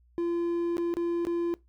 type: tone with dropouts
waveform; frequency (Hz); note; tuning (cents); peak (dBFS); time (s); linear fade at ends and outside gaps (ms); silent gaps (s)
triangle; 342.4; F4; -34; -24; 0.18-1.54; 0; 0.769-0.781 / 0.94-0.969 / 1.251-1.269
effects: noise-tail reverb RT60 0.2 s tail -21 dB re dry + added 60 Hz sine -59 dBFS peak until 1.68 s